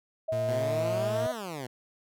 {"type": "tone", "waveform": "sine", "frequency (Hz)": 639, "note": "D#5", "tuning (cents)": 46, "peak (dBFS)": -27, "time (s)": [0.28, 1.32], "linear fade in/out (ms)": 10}
{"type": "tone with pitch glide", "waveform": "40% pulse", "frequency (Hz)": [114.2, 113.54], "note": ["A#2", "A#2"], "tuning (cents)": [-35, -45], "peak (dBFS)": -32, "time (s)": [0.32, 1.27], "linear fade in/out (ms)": 5, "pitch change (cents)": -10, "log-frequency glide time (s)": [0.53, 1.1]}
{"type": "exponential two-way sweep", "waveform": "10% pulse", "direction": "up then down", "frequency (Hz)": [120, 254.2, 120], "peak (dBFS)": -27, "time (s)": [0.48, 1.67], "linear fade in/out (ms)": 10, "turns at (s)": 1.31}
{"effects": []}